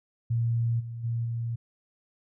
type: tone with level steps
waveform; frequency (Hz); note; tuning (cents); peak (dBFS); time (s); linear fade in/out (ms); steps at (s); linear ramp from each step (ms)
sine; 116.54; A#2; 0; -23 / -34 / -26 / -28; 0.3-1.56; 10; 0.79 / 1.03 / 1.24; 20
effects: none